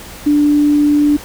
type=tone; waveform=sine; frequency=293.7 Hz; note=D4; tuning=in tune; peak=-8 dBFS; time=0.26-1.17 s; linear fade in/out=10 ms; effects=added 60 Hz sine -41 dBFS peak until 1.24 s + pink hiss -33 dBFS RMS until 1.24 s